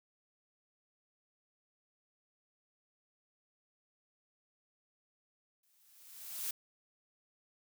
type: noise with exponential growth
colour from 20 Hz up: blue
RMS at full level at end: -36 dBFS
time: 5.63-6.51 s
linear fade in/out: 5 ms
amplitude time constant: 190 ms
effects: none